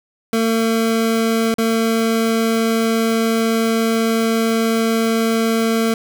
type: tone with dropouts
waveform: 25% pulse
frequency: 225.9 Hz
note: A3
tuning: 46 cents sharp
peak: -11 dBFS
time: 0.33-5.94 s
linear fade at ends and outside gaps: 2 ms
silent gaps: 1.541-1.583 s
effects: none